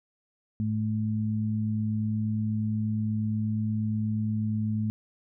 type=tone pair together; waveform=sine; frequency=107.63 / 216 Hz; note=A2 / A3; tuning=-38 / -32 cents; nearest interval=octave; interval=1206 cents; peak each=-28 dBFS; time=0.6-4.9 s; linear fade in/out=0 ms; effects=none